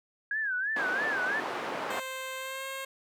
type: tone with vibrato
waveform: sine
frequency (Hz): 1617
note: G#6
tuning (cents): -47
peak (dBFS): -28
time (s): 0.31-1.4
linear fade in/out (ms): 2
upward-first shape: sine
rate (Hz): 3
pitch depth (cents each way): 160
type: band-pass noise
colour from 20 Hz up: white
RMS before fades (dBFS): -35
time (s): 0.76-2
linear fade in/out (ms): 5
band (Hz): 310 to 1200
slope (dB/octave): 12
type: tone with pitch glide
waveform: 10% pulse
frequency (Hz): 523.3 to 536.5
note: C5 to C5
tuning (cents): 0 to +43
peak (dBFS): -27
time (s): 1.9-2.85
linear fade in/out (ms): 5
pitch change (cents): +43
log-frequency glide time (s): 2.37-2.66
effects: none